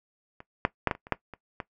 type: clicks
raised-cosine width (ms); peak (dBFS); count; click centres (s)
0.5; -28 / -6 / -6 / -11 / -28 / -29 / -8 / -26 / -18; 9; 0.404 / 0.651 / 0.873 / 0.912 / 0.951 / 1.069 / 1.123 / 1.337 / 1.602
effects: noise-tail reverb RT60 0.1 s tail -18 dB re dry